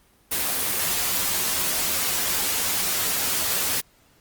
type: noise with comb filter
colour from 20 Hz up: white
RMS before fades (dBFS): -24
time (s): 0.31-3.81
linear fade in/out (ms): 10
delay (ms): 11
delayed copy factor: +0.55
effects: pink hiss -59 dBFS RMS until 4.2 s + Opus 24 kbps